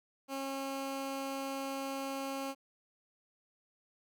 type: tone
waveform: 15% pulse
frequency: 271.8 Hz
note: C#4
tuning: 34 cents flat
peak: -30 dBFS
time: 0.28-2.55 s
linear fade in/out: 50 ms
effects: none